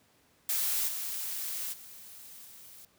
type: noise with level steps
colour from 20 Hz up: blue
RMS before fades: -30 / -36 / -49 / -51 dBFS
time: 0.49-2.85 s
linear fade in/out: 2 ms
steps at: 0.87 / 1.72 / 2.44 s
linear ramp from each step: 20 ms
effects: pink hiss -66 dBFS RMS until 2.98 s + high-pass 80 Hz 12 dB/octave